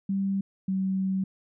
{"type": "tone pair in turn", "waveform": "sine", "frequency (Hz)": [195.4, 190.61], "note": ["G3", "G3"], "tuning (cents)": [-5, -48], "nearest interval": "unison", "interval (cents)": 43, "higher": "first", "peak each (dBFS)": -24, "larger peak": "neither", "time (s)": [[0.09, 0.41], [0.68, 1.24]], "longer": "second", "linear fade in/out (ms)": 5, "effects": []}